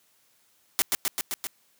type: noise with echo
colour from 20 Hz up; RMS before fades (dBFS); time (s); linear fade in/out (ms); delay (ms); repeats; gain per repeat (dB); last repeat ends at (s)
white; -22; 0.79-0.82; 0; 130; 5; -2; 1.47
effects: white hiss -65 dBFS RMS until 1.79 s + high-pass 100 Hz 12 dB/octave